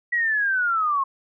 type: linear sweep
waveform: sine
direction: down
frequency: 1941 to 1063 Hz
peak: -19 dBFS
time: 0.12-1.04 s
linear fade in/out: 10 ms
effects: none